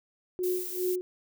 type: tone with tremolo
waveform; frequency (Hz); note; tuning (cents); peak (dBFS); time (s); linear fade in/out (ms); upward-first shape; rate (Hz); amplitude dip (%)
sine; 363.8; F#4; -29; -25; 0.39-1.01; 0; sine; 2.5; 95
type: noise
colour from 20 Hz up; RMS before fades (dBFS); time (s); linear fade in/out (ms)
violet; -37; 0.43-0.96; 10
effects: none